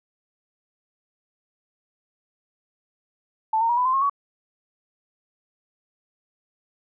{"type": "tone with pitch steps", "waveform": "sine", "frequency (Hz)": [880, 916.8, 955.2, 995.2, 1036.9, 1080.3, 1125.5], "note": ["A5", "A#5", "A#5", "B5", "C6", "C#6", "C#6"], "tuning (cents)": [0, -29, 42, 13, -16, -45, 26], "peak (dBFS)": -18, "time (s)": [3.53, 4.097], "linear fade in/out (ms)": 5, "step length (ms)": 81, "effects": []}